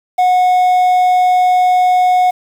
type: tone with quantisation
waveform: triangle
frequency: 730 Hz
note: F#5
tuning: 24 cents flat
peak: -6 dBFS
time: 0.18-2.31 s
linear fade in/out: 10 ms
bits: 6
effects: none